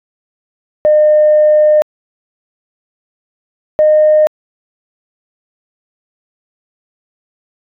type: tone pair in turn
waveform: sine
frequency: 607 / 613 Hz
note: D#5 / D#5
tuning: -43 / -26 cents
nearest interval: unison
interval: 17 cents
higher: second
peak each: -4 dBFS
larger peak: neither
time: 0.85-1.82 / 3.79-4.27 s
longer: first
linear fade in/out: 0 ms
effects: tanh soft clip ceiling -1 dBFS